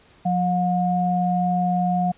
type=tone pair together; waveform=sine; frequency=179.4 / 718.7 Hz; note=F3 / F5; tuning=+47 / +49 cents; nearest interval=2 octaves; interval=2402 cents; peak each=-21 dBFS; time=0.25-2.12 s; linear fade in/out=10 ms; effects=pink hiss -54 dBFS RMS until 2.17 s + resampled to 8000 Hz